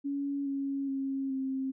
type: tone with pitch steps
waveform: sine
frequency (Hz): 281 / 275.9 / 270.8 / 265.8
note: C#4 / C#4 / C#4 / C4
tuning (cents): +24 / -8 / -40 / +27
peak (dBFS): -30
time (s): 0.04-1.72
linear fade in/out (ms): 20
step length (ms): 420
effects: none